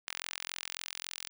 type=tone with high-pass filter sweep; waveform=sawtooth; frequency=43.65 Hz; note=F1; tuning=in tune; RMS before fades=-42 dBFS; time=0.07-1.29 s; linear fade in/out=0 ms; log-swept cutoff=2100 to 3500 Hz; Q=0.91; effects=none